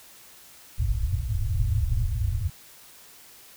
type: low-pass noise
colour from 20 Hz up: white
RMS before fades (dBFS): -25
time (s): 0.78-2.5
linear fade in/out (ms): 10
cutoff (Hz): 120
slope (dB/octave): 96
effects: white hiss -50 dBFS RMS until 3.56 s